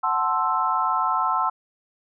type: chord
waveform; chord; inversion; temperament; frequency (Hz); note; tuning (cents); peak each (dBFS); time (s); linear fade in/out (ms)
sine; F# half-diminished seventh; none; equal; 740 / 880 / 1046.5 / 1318.5; F#5 / A5 / C6 / E6; 0 / 0 / 0 / 0; -28 / -26 / -24 / -24; 0.03-1.5; 10
effects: none